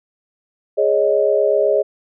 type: chord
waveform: sine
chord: Ab suspended fourth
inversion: none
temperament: equal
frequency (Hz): 415.3 / 554.4 / 622.3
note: Ab4 / Db5 / Eb5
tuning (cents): 0 / 0 / 0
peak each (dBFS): -17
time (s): 0.77-1.83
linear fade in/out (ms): 20
effects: none